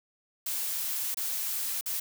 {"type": "noise with dropouts", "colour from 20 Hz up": "blue", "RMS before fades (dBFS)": -32, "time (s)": [0.46, 2], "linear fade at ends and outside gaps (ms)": 5, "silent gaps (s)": [[1.145, 1.17], [1.811, 1.859]], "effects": []}